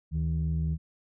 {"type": "tone pair together", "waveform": "sine", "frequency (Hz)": [75, 158.92], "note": ["D2", "D#3"], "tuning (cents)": [37, 37], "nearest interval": "octave + minor second", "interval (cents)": 1300, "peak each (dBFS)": -27, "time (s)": [0.11, 0.78], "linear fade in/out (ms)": 50, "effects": ["tanh soft clip ceiling -21 dBFS"]}